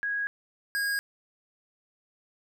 sine / square tone pair in turn, 1652 / 1635.9 Hz, G#6 / G#6, -10 / -27 cents, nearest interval unison, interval 17 cents, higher first, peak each -27 dBFS, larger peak neither, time 0.03-0.27 / 0.75-0.99 s, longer neither, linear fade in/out 0 ms, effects none

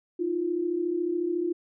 sine tone pair together, 315.8 / 349.8 Hz, D#4 / F4, +26 / +3 cents, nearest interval major second, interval 177 cents, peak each -31 / -26 dBFS, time 0.19-1.53 s, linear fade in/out 10 ms, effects none

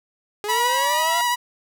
sawtooth linear sweep, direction up, 408.3 to 700 Hz, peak -22 dBFS, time 0.44-1.21 s, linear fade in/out 0 ms
sawtooth tone with vibrato, 969 Hz, B5, 33 cents flat, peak -15 dBFS, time 0.48-1.36 s, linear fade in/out 20 ms, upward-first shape triangle, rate 12 Hz, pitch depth 24 cents each way
effects none

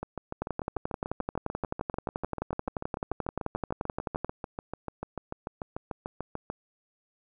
two click trains, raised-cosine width 1 ms, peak -20 / -16 dBFS, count 45 / 45, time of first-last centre 0.03-6.501 / 0.42-4.246 s, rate 6.8 / 11.5 Hz, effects none

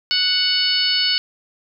harmonic tone, 740 Hz, F#5, in tune, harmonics 2 / 3 / 4 / 5 / 6 / 7, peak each -28 / -28 / -20 / -29 / -19 / -26 dBFS, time 0.11-1.18 s, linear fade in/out 0 ms, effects none

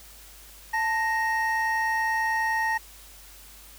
triangle tone pair together, 884.6 / 1864.7 Hz, A5 / A#6, +9 / 0 cents, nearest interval octave + minor second, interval 1291 cents, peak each -24 dBFS, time 0.73-2.78 s, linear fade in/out 10 ms, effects added 50 Hz sine -51 dBFS peak until 3.78 s + white hiss -49 dBFS RMS until 3.78 s

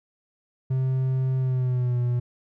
triangle tone with pitch glide, 130.81 to 122.05 Hz, C3 to B2, 0 to -20 cents, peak -19 dBFS, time 0.7-2.2 s, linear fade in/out 10 ms, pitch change -120 cents, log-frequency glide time 1.38-1.99 s, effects none

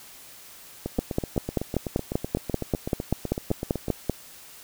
two click trains, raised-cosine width 2 ms, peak -15 / -9 dBFS, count 25 / 17, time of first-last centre 0.86-3.883 / 0.99-4.097 s, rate 7.94 / 5.15 Hz, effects white hiss -47 dBFS RMS until 4.63 s

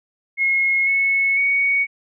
sine tone with pitch steps, 2163 / 2198 / 2234 Hz, C#7 / C#7 / C#7, -43 / -15 / +13 cents, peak -15 dBFS, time 0.37-1.87 s, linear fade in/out 50 ms, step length 500 ms, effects none

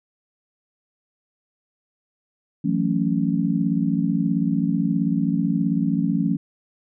sine chord, F# minor seventh, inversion third, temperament just, 166.5 / 185 / 222 / 277.5 Hz, E3 / F#3 / A3 / C#4, +18 / 0 / +16 / +2 cents, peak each -24 dBFS, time 2.64-6.37 s, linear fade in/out 10 ms, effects none

